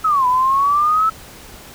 sine exponential two-way sweep, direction down then up, 1318.5 to 987.8 to 1318.5 Hz, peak -12 dBFS, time 0.04-1.1 s, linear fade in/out 10 ms, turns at 0.27 s, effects pink hiss -39 dBFS RMS until 1.74 s

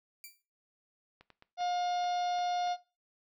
5% pulse tone with exponential decay, 2341 Hz, D7, 6 cents flat, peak -33 dBFS, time 0.24-0.42 s, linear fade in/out 1 ms, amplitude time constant 39 ms
clicks, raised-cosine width 0.3 ms, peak -38 dBFS, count 7, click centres 1.21 / 1.303 / 1.424 / 1.607 / 2.042 / 2.387 / 2.674 s
harmonic tone, 712 Hz, F5, 33 cents sharp, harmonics 1 / 2 / 3 / 4 / 5 / 6 / 7 / 8, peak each -30 / -47 / -49 / -52 / -46 / -50 / -54 / -53 dBFS, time 1.57-2.77 s, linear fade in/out 50 ms
effects noise-tail reverb RT60 0.3 s tail -18 dB re dry

